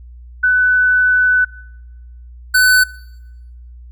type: tone pair in turn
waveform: sine / square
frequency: 1498 / 1503.9 Hz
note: F#6 / F#6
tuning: +21 / +28 cents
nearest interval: unison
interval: 7 cents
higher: second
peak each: -9 dBFS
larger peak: neither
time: 0.43-1.45 / 2.54-2.84 s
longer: first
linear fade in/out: 10 ms
effects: noise-tail reverb RT60 1.0 s tail -23 dB re dry + added 60 Hz sine -34 dBFS peak until 3.91 s